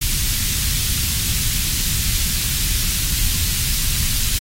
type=band-stop noise; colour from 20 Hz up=pink; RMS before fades=-20 dBFS; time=0.01-4.39 s; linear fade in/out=10 ms; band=110 to 3300 Hz; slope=12 dB/octave; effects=AAC 48 kbps